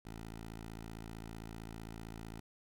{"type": "tone", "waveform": "10% pulse", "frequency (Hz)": 55.5, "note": "A1", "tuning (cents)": 16, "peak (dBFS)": -37, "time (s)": [0.05, 2.4], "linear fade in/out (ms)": 5, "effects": ["13-bit"]}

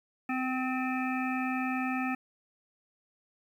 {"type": "harmonic tone with a mistuned harmonic", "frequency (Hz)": 257.5, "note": "C4", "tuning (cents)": -28, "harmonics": [1, 3, 5, 7, 9, 10], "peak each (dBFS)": [-31, -36, -38, -39, -41, -41], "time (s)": [0.29, 2.15], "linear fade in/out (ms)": 5, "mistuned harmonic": 9, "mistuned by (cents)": 40, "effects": ["10-bit"]}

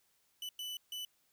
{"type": "tone bursts at uneven times", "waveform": "40% pulse", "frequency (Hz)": 2986, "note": "F#7", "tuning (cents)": 15, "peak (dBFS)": -39, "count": 3, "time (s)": [[0.42, 0.49], [0.59, 0.77], [0.92, 1.05]], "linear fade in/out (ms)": 2, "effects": ["white hiss -74 dBFS RMS until 1.32 s"]}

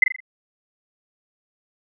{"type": "tone with echo", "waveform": "sine", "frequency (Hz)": 2041, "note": "C7", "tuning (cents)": -44, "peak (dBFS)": -8, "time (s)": [0.02, 0.04], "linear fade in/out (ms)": 5, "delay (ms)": 41, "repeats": 4, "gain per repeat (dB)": -7, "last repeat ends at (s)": 0.204, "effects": []}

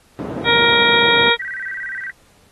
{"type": "band-pass noise", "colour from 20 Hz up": "white", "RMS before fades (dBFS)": -27, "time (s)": [0.19, 1.3], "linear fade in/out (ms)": 0, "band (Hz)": [130, 420], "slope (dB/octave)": 12}
{"type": "harmonic tone", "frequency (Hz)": 469.8, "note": "A#4", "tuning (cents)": 13, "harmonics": [1, 2, 3, 4, 5, 7, 8], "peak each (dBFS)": [-19, -19, -19, -19, -19, -19, -19], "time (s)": [0.44, 1.37], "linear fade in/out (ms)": 50}
{"type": "tone with vibrato", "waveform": "sine", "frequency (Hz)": 1739, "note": "A6", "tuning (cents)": -21, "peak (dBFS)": -24, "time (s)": [1.39, 2.11], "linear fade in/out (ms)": 10, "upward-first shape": "square", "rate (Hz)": 17, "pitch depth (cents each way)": 190}
{"effects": ["pink hiss -54 dBFS RMS until 2.51 s", "AAC 32 kbps"]}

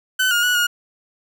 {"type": "tone with pitch steps", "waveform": "30% pulse", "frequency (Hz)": [1515, 1425, 1468, 1433], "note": ["F#6", "F6", "F#6", "F6"], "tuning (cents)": [40, 34, -14, 44], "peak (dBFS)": -13, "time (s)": [0.19, 0.67], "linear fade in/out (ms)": 10, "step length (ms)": 120, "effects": []}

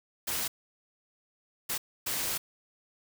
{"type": "noise bursts at uneven times", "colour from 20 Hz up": "white", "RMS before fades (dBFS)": -32, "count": 3, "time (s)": [[0.27, 0.48], [1.69, 1.78], [2.06, 2.38]], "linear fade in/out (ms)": 10, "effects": []}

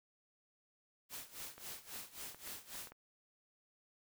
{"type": "noise with tremolo", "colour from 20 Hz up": "white", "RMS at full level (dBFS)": -46, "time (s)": [1.09, 2.93], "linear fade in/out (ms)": 50, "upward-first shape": "sine", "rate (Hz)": 3.7, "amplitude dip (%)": 85}
{"type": "clicks", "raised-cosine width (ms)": 0.5, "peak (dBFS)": -38, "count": 7, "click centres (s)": [1.58, 1.959, 2.346, 2.475, 2.754, 2.872, 2.92]}
{"effects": []}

